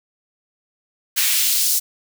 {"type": "noise with high-pass filter sweep", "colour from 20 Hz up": "white", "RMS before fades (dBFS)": -18, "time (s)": [1.16, 1.8], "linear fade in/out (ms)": 20, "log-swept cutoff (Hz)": [1800, 5900], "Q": 1.1, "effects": []}